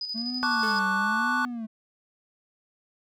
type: tone with tremolo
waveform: sine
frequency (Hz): 4978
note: D#8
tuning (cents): 0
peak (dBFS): -29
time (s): 0.01-0.79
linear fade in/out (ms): 2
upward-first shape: square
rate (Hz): 12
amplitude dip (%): 45
type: tone with vibrato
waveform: triangle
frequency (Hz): 220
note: A3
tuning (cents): 0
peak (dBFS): -29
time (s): 0.14-1.67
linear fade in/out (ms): 20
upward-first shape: sine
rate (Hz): 1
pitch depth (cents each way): 230
type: chord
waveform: triangle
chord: D major seventh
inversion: second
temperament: equal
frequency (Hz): 880 / 1108.7 / 1174.7 / 1480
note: A5 / C#6 / D6 / F#6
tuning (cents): 0 / 0 / 0 / 0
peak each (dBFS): -29 / -29 / -29 / -24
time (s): 0.43-1.45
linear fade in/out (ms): 0
type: tone with exponential decay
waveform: sawtooth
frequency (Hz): 438.3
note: A4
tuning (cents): -7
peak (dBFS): -29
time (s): 0.63-1.32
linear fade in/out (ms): 2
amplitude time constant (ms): 150
effects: none